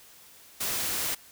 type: noise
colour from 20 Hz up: white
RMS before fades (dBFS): -30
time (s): 0.6-1.15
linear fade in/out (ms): 10
effects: white hiss -53 dBFS RMS until 1.31 s